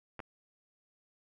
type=clicks; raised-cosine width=0.5 ms; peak=-27 dBFS; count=2; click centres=0.193 / 0.202 s; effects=none